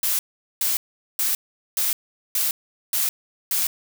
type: noise bursts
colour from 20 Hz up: blue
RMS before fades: -22 dBFS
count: 7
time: 0.03-3.67 s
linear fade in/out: 2 ms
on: 160 ms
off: 420 ms
effects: none